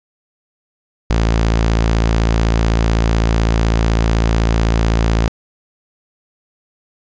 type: tone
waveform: sawtooth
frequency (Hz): 55.9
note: A1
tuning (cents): +28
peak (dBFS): -8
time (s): 1.1-5.28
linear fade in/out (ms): 0
effects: resampled to 16000 Hz + 8-bit